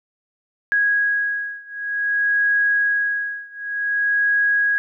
sine beating tone pair, 1653 / 1653.54 Hz, G#6 / G#6, -9 / -8 cents, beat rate 0.54 Hz, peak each -20 / -21 dBFS, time 0.72-4.78 s, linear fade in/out 0 ms, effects none

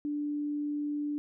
sine tone, 293.7 Hz, D4, in tune, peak -30 dBFS, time 0.05-1.18 s, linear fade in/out 0 ms, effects none

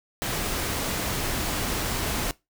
pink noise, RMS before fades -28 dBFS, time 0.22-2.31 s, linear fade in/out 0 ms, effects noise-tail reverb RT60 0.2 s tail -20 dB re dry

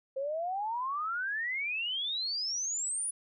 sine exponential sweep, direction up, 523.3 to 9990 Hz, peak -31 dBFS, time 0.16-3.11 s, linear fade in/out 10 ms, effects none

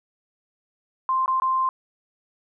sine tone with dropouts, 1046.5 Hz, C6, in tune, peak -19 dBFS, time 1.09-1.69 s, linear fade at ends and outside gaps 1 ms, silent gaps 1.26-1.279 / 1.4-1.42 s, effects none

